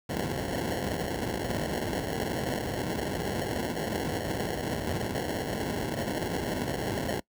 white noise with sample-and-hold, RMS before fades -31 dBFS, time 0.09-7.2 s, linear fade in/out 5 ms, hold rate 1225 Hz, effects noise-tail reverb RT60 0.1 s tail -23 dB re dry + high-pass 60 Hz 12 dB/octave

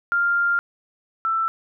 sine tone pair in turn, 1396.9 / 1331 Hz, F6 / E6, 0 / +16 cents, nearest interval minor second, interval 84 cents, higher first, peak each -17 / -19 dBFS, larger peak first, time 0.12-0.59 / 1.25-1.48 s, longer first, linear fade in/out 0 ms, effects none

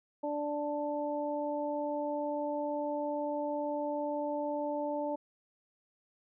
harmonic tone, 293.7 Hz, D4, in tune, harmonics 1 / 2 / 3, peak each -37 / -34 / -38 dBFS, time 0.23-5.16 s, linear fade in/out 10 ms, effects none

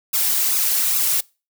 blue noise with flanger, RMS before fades -19 dBFS, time 0.13-1.21 s, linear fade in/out 10 ms, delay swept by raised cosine 0.77 to 3.67 ms, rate 2.4 Hz, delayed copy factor +0.8, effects noise-tail reverb RT60 0.3 s tail -24 dB re dry

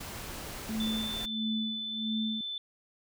pink noise, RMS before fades -41 dBFS, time 0-1.26 s, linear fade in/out 10 ms
sine tone with tremolo, 220 Hz, A3, in tune, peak -29 dBFS, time 0.69-2.41 s, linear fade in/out 2 ms, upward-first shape sine, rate 1.5 Hz, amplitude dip 85%
sine tone with vibrato, 3520 Hz, A7, in tune, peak -34 dBFS, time 0.8-2.58 s, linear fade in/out 2 ms, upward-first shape triangle, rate 0.88 Hz, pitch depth 12 cents each way
effects none

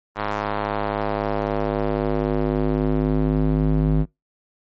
square tone with band-pass filter sweep, 51.91 Hz, G#1, in tune, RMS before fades -21 dBFS, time 0.15-4.06 s, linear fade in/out 50 ms, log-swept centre 1100 to 180 Hz, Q 1.2, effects noise-tail reverb RT60 0.2 s tail -25 dB re dry + MP3 32 kbps

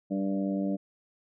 harmonic tone with a mistuned harmonic, 97.7 Hz, G2, 5 cents flat, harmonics 2 / 3 / 4 / 5 / 6 / 7, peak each -29 / -31 / -45 / -42 / -37 / -45 dBFS, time 0.1-0.77 s, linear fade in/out 20 ms, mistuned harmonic 4, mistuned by +25 cents, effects none

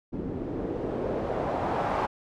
white noise with low-pass filter sweep, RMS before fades -30 dBFS, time 0.12-2.07 s, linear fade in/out 20 ms, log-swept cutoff 270 to 970 Hz, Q 1.7, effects none

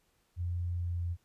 sine tone with pitch glide, 87.5 to 86.45 Hz, F2 to F2, +4 to -17 cents, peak -31 dBFS, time 0.36-1.17 s, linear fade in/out 50 ms, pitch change -21 cents, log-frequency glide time 0.74-1.04 s, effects pink hiss -73 dBFS RMS until 1.24 s + resampled to 32000 Hz

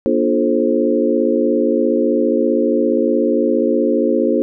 sine tone cluster, 238.9 / 295.9 / 351.2 / 434.3 / 529 Hz, A#3 / D4 / F4 / A4 / C5, +43 / +13 / +10 / -23 / +19 cents, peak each -19 dBFS, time 0.06-4.42 s, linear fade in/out 0 ms, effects none

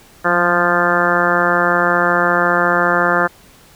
harmonic tone with a mistuned harmonic, 174.61 Hz, F3, in tune, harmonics 1 / 2 / 3 / 4 / 5 / 6 / 7 / 8 / 9 / 10, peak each -24 / -22 / -20 / -21 / -24 / -22 / -20 / -19 / -21 / -21 dBFS, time 0.24-3.28 s, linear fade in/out 20 ms, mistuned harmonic 1, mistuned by +41 cents, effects pink hiss -46 dBFS RMS until 3.75 s

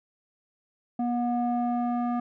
square tone with low-pass filter sweep, 241.2 Hz, B3, 41 cents flat, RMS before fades -27 dBFS, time 0.99-2.2 s, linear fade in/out 5 ms, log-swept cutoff 620 to 1000 Hz, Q 2.8, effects none

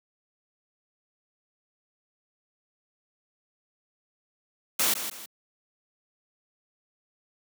white noise with echo, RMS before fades -24 dBFS, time 4.79-4.94 s, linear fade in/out 5 ms, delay 160 ms, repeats 2, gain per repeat -9 dB, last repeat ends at 5.26 s, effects high-pass 150 Hz 12 dB/octave

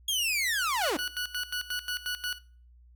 sawtooth linear sweep, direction down, 3322 to 246.9 Hz, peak -23 dBFS, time 0.08-0.97 s, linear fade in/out 5 ms
20% pulse tone with tremolo, 1472 Hz, F#6, 9 cents flat, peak -25 dBFS, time 0.81-2.39 s, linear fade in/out 10 ms, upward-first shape square, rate 5.6 Hz, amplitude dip 80%
effects noise-tail reverb RT60 0.4 s tail -19 dB re dry + added 60 Hz sine -53 dBFS peak until 2.95 s

